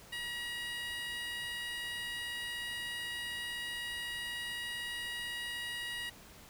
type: tone with high-pass filter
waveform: 15% pulse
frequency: 956 Hz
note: A#5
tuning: 43 cents sharp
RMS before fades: -40 dBFS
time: 0.12-6.1 s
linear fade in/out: 10 ms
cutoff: 2100 Hz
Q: 2.2
effects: pink hiss -55 dBFS RMS until 6.49 s